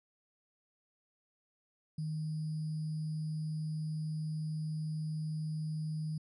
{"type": "tone with sample-and-hold", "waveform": "sine", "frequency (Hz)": 155.56, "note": "D#3", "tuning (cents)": 0, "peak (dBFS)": -34, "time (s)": [1.98, 6.18], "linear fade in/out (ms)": 5, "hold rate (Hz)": 4900, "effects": ["resampled to 24000 Hz"]}